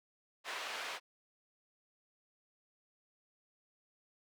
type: band-pass noise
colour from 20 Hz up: white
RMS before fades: -42 dBFS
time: 0.44-1 s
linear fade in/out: 50 ms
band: 600 to 2800 Hz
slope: 12 dB/octave
effects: none